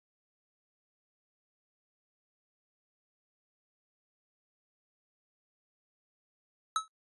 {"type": "tone with exponential decay", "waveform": "square", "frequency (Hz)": 1295, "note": "E6", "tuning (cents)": -31, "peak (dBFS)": -24, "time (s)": [6.76, 6.88], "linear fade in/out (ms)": 1, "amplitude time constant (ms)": 25, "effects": ["noise-tail reverb RT60 0.1 s tail -20 dB re dry", "resampled to 24000 Hz"]}